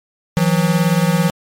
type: beating tone pair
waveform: square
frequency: 162.2 / 180.2 Hz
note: E3 / F#3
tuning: -28 / -45 cents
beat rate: 18 Hz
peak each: -16 dBFS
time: 0.37-1.3 s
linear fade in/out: 0 ms
effects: MP3 64 kbps